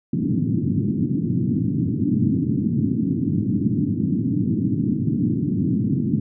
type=band-pass noise; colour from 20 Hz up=white; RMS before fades=-21 dBFS; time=0.13-6.2 s; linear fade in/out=5 ms; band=100 to 300 Hz; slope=48 dB/octave; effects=none